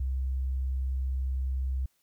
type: tone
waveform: sine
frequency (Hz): 65.41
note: C2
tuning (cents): 0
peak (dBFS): -27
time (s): 0-1.86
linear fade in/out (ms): 5
effects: white hiss -72 dBFS RMS until 2.02 s